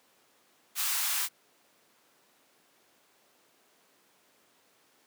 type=high-pass noise; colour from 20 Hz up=white; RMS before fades=-30 dBFS; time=0.75-1.29 s; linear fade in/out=50 ms; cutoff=890 Hz; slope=24 dB/octave; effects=pink hiss -65 dBFS RMS until 5.06 s + high-pass 300 Hz 12 dB/octave

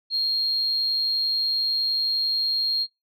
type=tone; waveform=sine; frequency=4237 Hz; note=C8; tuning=21 cents sharp; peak=-20 dBFS; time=0.1-2.87 s; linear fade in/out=50 ms; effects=noise-tail reverb RT60 0.2 s tail -25 dB re dry + tanh soft clip ceiling -16 dBFS

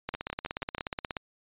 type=two click trains; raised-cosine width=0.3 ms; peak=-16 / -18 dBFS; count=19 / 5; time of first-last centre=0.09-1.168 / 0.14-0.782 s; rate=16.7 / 6.23 Hz; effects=resampled to 8000 Hz

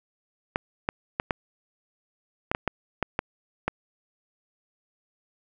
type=clicks; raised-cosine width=0.5 ms; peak=-9 dBFS; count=10; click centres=0.559 / 0.889 / 1.199 / 1.308 / 2.515 / 2.549 / 2.677 / 3.027 / 3.191 / 3.68 s; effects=none

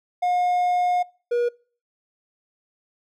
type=tone pair in turn; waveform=triangle; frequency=717 / 479.9 Hz; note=F5 / B4; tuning=+45 / -50 cents; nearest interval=perfect fifth; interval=695 cents; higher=first; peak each=-17 dBFS; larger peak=neither; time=0.22-1.03 / 1.31-1.49 s; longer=first; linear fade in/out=10 ms; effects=noise-tail reverb RT60 0.4 s tail -24 dB re dry

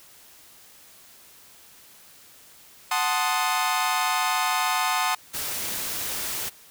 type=chord; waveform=sawtooth; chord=F# diminished seventh; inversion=none; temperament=equal; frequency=740 / 880 / 1046.5 / 1244.5 Hz; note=F#5 / A5 / C6 / Eb6; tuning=0 / 0 / 0 / 0 cents; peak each=-24 dBFS; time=2.91-5.15 s; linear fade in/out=5 ms
type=noise; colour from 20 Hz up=white; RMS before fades=-30 dBFS; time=5.33-6.5 s; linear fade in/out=20 ms
effects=white hiss -51 dBFS RMS until 6.7 s

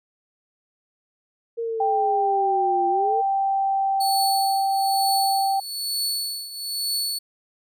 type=linear two-way sweep; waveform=sine; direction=down then up; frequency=466.2 to 347 to 466.2 Hz; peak=-24 dBFS; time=1.57-3.22 s; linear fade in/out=20 ms; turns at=2.88 s
type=tone with pitch glide; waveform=sine; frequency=787 to 779.8 Hz; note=G5 to G5; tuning=+7 to -9 cents; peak=-19 dBFS; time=1.8-5.6 s; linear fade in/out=5 ms; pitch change=-16 cents; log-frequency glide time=2.49-4.08 s
type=tone with tremolo; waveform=sawtooth; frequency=4433 Hz; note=C#8; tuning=1 cent flat; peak=-19 dBFS; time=4-7.19 s; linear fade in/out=10 ms; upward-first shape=triangle; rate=1.1 Hz; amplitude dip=80%
effects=none

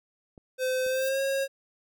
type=clicks; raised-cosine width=2 ms; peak=-35 dBFS; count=2; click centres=0.378 / 0.864 s
type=tone with pitch glide; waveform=square; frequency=514 to 543.6 Hz; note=C5 to C#5; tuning=-31 to -34 cents; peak=-26 dBFS; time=0.58-1.48 s; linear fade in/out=50 ms; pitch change=+97 cents; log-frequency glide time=0.87-1.2 s
type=noise with exponential growth; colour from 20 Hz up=violet; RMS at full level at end=-36 dBFS; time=0.7-1.09 s; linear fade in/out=5 ms; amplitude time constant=84 ms
effects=none

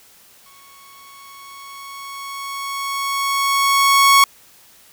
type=tone with exponential growth; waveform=sawtooth; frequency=1107 Hz; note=C#6; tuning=3 cents flat; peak=-4 dBFS; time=0.46-4.24 s; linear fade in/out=2 ms; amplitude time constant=820 ms; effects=white hiss -49 dBFS RMS until 4.92 s

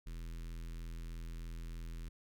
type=tone with notch filter; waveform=square; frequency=41.59 Hz; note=E1; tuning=16 cents sharp; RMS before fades=-44 dBFS; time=0.06-2.09 s; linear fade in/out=10 ms; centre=700 Hz; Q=0.52; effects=none

